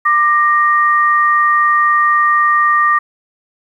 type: tone pair together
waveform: sine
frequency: 1187.9 / 1864 Hz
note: D6 / A#6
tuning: +19 / -1 cents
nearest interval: minor sixth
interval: 780 cents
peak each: -10 / -14 dBFS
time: 0.05-2.99 s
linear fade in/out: 10 ms
effects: 8-bit